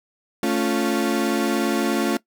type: chord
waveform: 35% pulse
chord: A augmented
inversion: none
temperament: equal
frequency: 220 / 277.2 / 349.2 Hz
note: A3 / C#4 / E#4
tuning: 0 / 0 / 0 cents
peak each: -22 dBFS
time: 0.43-2.17 s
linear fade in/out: 2 ms
effects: noise-tail reverb RT60 0.1 s tail -19 dB re dry